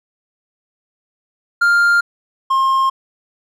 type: tone pair in turn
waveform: triangle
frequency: 1400 / 1066.2 Hz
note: F6 / C6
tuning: +4 / +32 cents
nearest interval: perfect fourth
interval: 472 cents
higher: first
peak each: -8 / -10 dBFS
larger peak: first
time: 1.61-2.01 / 2.5-2.9 s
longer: neither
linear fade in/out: 10 ms
effects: none